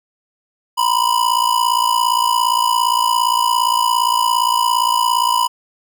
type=ring-modulated tone; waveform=square; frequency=987.8 Hz; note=B5; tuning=in tune; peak=-11 dBFS; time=0.77-5.48 s; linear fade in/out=20 ms; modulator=28.7 Hz; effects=none